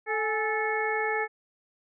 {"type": "harmonic tone with a mistuned harmonic", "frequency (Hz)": 437.3, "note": "A4", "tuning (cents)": -11, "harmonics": [1, 2, 3, 4, 5], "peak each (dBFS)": [-30, -31, -37, -31, -33], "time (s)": [0.06, 1.28], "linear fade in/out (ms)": 50, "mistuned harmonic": 2, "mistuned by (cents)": -71, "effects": []}